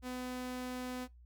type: tone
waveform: sawtooth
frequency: 251.7 Hz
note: B3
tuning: 33 cents sharp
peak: -35 dBFS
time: 0.02-1.08 s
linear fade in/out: 50 ms
effects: noise-tail reverb RT60 0.2 s tail -23 dB re dry + added 60 Hz sine -55 dBFS peak until 1.25 s